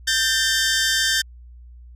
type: tone pair together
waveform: 15% pulse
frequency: 1568 / 1793.4 Hz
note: G6 / A6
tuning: 0 / +33 cents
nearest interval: major second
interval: 233 cents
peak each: -14 dBFS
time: 0.07-1.22 s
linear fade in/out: 10 ms
effects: added 60 Hz sine -40 dBFS peak until 1.95 s + resampled to 32000 Hz